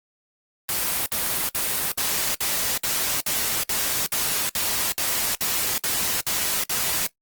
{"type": "noise bursts", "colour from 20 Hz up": "white", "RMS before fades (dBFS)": -24, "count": 15, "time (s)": [0.69, 7.066], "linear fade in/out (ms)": 0, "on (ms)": 370, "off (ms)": 59, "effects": ["noise-tail reverb RT60 0.1 s tail -18 dB re dry", "Opus 24 kbps"]}